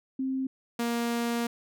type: tone pair in turn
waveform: sine / sawtooth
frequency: 264.1 / 235.3 Hz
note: C4 / A#3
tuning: +16 / +16 cents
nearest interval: major second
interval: 200 cents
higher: first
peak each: -27 / -23 dBFS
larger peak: second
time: 0.19-0.47 / 0.79-1.47 s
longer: second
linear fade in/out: 5 ms
effects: none